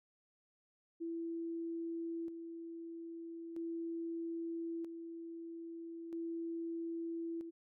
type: tone with tremolo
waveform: sine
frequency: 333 Hz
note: E4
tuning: 18 cents sharp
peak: -38 dBFS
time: 1-7.51 s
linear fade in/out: 20 ms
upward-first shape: square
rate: 0.39 Hz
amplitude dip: 50%
effects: none